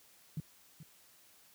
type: tone with echo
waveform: sine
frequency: 155.56 Hz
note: D#3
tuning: in tune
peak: -34 dBFS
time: 0.37-0.4 s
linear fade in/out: 2 ms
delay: 430 ms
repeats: 1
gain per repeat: -13 dB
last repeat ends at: 0.83 s
effects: white hiss -63 dBFS RMS until 1.54 s + high-pass 60 Hz 12 dB/octave